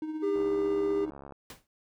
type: tone with tremolo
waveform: triangle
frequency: 311.1 Hz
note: D#4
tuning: in tune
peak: -28 dBFS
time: 0.02-1.1 s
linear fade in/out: 2 ms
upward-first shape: triangle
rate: 16 Hz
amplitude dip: 55%
type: tone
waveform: triangle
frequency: 400.4 Hz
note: G4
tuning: 37 cents sharp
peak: -24 dBFS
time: 0.22-1.06 s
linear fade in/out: 20 ms
type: click train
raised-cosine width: 1 ms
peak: -31 dBFS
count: 68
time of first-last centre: 0.36-1.323 s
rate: 69.6 Hz
type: noise with exponential decay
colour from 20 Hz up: pink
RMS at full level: -41 dBFS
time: 1.5-1.67 s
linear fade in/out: 1 ms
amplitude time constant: 35 ms
effects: none